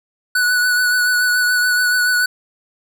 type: tone with vibrato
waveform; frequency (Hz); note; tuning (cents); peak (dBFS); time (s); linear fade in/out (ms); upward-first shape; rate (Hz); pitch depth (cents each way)
square; 1480; F#6; 0; -14; 0.35-2.26; 5; triangle; 7; 27
effects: none